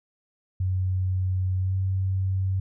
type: tone with pitch glide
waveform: sine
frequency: 93 to 95.01 Hz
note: F#2 to F#2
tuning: +9 to +46 cents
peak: -22 dBFS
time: 0.6-2.6 s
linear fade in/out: 5 ms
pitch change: +37 cents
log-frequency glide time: 1.59-1.75 s
effects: none